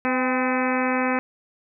harmonic tone with a mistuned harmonic, 255 Hz, C4, 44 cents flat, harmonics 1 / 2 / 3 / 4 / 5 / 6 / 7 / 8 / 9 / 10, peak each -24 / -27 / -29 / -30 / -31 / -32 / -32 / -33 / -34 / -34 dBFS, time 0.05-1.19 s, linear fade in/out 0 ms, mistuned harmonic 3, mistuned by +43 cents, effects none

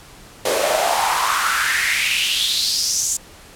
pink noise with high-pass filter sweep, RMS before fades -19 dBFS, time 0.45-3.17 s, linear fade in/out 5 ms, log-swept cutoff 470 to 7200 Hz, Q 5, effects pink hiss -43 dBFS RMS until 3.55 s + low-pass 12000 Hz 12 dB/octave

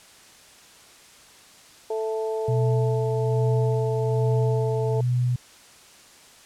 harmonic tone, 220 Hz, A3, in tune, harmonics 2 / 3 / 4, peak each -25 / -33 / -35 dBFS, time 1.9-5.01 s, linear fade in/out 5 ms
sine tone with tremolo, 123.7 Hz, B2, 3 cents sharp, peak -19 dBFS, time 2.48-5.36 s, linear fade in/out 5 ms, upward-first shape sine, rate 1.2 Hz, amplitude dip 45%
effects white hiss -50 dBFS RMS until 6.45 s + low-pass 9000 Hz 12 dB/octave

